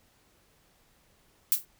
violet noise with exponential decay, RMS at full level -19 dBFS, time 1.52-1.65 s, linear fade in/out 0 ms, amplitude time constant 28 ms, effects pink hiss -65 dBFS RMS until 1.79 s

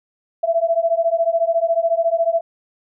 sine beating tone pair, 660 / 674 Hz, E5 / E5, +2 / +38 cents, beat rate 14 Hz, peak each -18 dBFS, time 0.43-2.41 s, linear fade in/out 10 ms, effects none

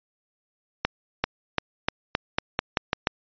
accelerating click train, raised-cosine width 0.3 ms, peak -5 dBFS, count 10, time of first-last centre 0.85-3.071 s, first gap 390 ms, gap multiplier 0.88, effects resampled to 11025 Hz

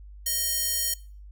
square tone with high-pass filter, 622.3 Hz, D#5, in tune, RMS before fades -27 dBFS, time 0.26-0.94 s, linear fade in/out 5 ms, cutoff 7000 Hz, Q 0.6, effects noise-tail reverb RT60 0.4 s tail -21 dB re dry + added 50 Hz sine -42 dBFS peak until 1.31 s

